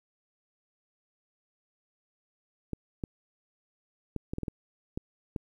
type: clicks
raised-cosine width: 3 ms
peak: -20 dBFS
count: 9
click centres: 2.733 / 3.038 / 4.163 / 4.335 / 4.384 / 4.433 / 4.482 / 4.975 / 5.362 s
effects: 10-bit